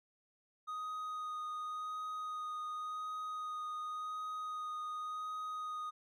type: tone with vibrato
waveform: triangle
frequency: 1244.5 Hz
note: D#6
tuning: in tune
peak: -37 dBFS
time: 0.67-5.91 s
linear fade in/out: 20 ms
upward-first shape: sine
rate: 0.9 Hz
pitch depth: 11 cents each way
effects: none